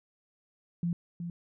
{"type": "tone with echo", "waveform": "sine", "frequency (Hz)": 171.8, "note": "F3", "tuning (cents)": -28, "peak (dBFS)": -27, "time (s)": [0.83, 0.93], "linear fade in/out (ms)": 2, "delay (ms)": 370, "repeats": 1, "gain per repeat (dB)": -7, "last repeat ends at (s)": 1.3, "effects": []}